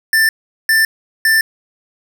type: tone bursts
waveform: square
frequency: 1777 Hz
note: A6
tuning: 17 cents sharp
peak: -10 dBFS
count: 3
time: 0.13-1.41 s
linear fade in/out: 2 ms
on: 160 ms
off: 400 ms
effects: none